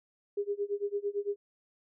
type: tone with tremolo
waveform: sine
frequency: 406.3 Hz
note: G#4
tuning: 38 cents flat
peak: -27 dBFS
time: 0.37-1.36 s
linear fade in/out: 5 ms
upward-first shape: sine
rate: 8.9 Hz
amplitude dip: 95%
effects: none